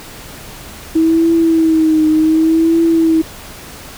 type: tone with vibrato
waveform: sine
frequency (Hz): 320.9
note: E4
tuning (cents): -46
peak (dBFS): -8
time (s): 0.95-3.22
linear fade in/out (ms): 10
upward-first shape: triangle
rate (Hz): 0.67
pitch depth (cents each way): 62
effects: pink hiss -33 dBFS RMS until 3.97 s